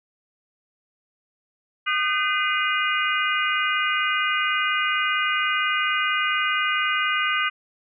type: harmonic tone with a mistuned harmonic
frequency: 408.9 Hz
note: G#4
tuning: 27 cents flat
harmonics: 3 / 4 / 5 / 6 / 7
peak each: -25 / -26 / -27 / -28 / -28 dBFS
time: 1.86-7.5 s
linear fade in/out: 20 ms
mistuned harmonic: 4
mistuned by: -120 cents
effects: none